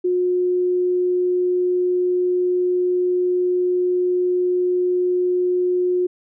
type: tone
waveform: sine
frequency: 360.6 Hz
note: F#4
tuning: 45 cents flat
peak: -16 dBFS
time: 0.04-6.07 s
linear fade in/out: 10 ms
effects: none